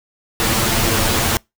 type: noise with comb filter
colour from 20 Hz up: pink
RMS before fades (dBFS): -17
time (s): 0.4-1.37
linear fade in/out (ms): 0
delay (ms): 8.9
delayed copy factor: +0.8
effects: noise-tail reverb RT60 0.2 s tail -26 dB re dry